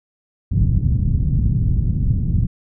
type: low-pass noise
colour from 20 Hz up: white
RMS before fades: -17 dBFS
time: 0.51-2.47 s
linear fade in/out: 10 ms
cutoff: 150 Hz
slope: 24 dB/octave
effects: none